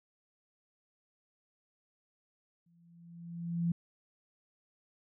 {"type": "tone with exponential growth", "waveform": "sine", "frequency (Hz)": 170, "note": "F3", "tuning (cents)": -46, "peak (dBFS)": -26, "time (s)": [2.66, 3.72], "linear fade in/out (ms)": 5, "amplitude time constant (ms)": 230, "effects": []}